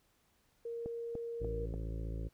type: tone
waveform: sine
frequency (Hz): 466.2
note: A#4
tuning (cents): 0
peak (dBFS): -38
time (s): 0.65-1.66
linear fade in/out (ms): 5
type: click train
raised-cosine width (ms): 2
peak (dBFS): -28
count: 4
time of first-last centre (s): 0.86-1.74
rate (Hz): 3.41
type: harmonic tone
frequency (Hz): 55.3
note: A1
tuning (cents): +9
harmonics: 1 / 2 / 3 / 5 / 6 / 7 / 8 / 9 / 10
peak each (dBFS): -38 / -44 / -48 / -52 / -54 / -55 / -56 / -57 / -58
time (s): 1.4-2.29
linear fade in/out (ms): 20
effects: pink hiss -73 dBFS RMS until 2.33 s